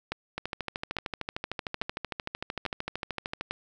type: two click trains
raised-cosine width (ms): 0.3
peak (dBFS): -16 / -14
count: 41 / 5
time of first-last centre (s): 0.38-3.41 / 0.12-3.51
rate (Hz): 13.2 / 1.18
effects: none